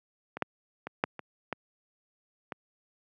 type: clicks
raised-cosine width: 0.5 ms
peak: -22 / -11 / -21 / -9 / -23 / -16 / -20 dBFS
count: 7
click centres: 0.37 / 0.423 / 0.87 / 1.039 / 1.193 / 1.527 / 2.522 s
effects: high-pass 150 Hz 12 dB/octave